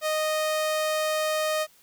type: tone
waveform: sawtooth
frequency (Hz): 620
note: D#5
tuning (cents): -6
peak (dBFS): -20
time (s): 0.01-1.67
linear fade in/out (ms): 50
effects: white hiss -58 dBFS RMS until 1.82 s